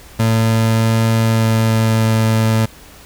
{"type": "tone with pitch glide", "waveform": "30% pulse", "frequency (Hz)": [112.6, 111.24], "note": ["A2", "A2"], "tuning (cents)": [40, 19], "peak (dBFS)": -9, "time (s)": [0.19, 2.66], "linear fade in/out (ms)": 10, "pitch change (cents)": -21, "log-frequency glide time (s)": [1.12, 2.21], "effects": ["added 60 Hz sine -43 dBFS peak until 3.05 s", "pink hiss -41 dBFS RMS until 3.05 s"]}